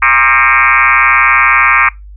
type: tone with frequency modulation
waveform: sine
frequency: 1722 Hz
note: A6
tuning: 38 cents flat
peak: -5 dBFS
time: 0.02-1.89 s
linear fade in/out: 5 ms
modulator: 128 Hz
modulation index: 5.4
effects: noise-tail reverb RT60 0.2 s tail -23 dB re dry + added 50 Hz sine -29 dBFS peak until 2.16 s